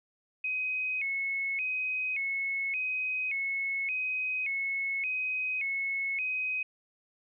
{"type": "tone with vibrato", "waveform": "sine", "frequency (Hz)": 2349, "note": "D7", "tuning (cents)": 0, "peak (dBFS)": -29, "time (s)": [0.44, 6.63], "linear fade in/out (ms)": 5, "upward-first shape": "square", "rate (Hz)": 0.87, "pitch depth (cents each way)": 120, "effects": []}